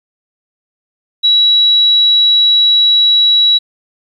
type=tone; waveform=sine; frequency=3900 Hz; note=B7; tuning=23 cents flat; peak=-6 dBFS; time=1.23-3.59 s; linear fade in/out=20 ms; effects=8-bit